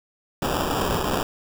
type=noise with sample-and-hold; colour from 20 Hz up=violet; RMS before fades=-24 dBFS; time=0.42-1.23 s; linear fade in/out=2 ms; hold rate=2100 Hz; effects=none